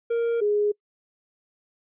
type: tone pair in turn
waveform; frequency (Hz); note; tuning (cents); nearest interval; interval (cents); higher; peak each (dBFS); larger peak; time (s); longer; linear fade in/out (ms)
triangle / sine; 466.1 / 415.2; A#4 / G#4; 0 / 0; major second; 200; first; -19; neither; 0.1-0.41 / 0.41-0.72; neither; 10
effects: noise-tail reverb RT60 0.1 s tail -26 dB re dry + resampled to 8000 Hz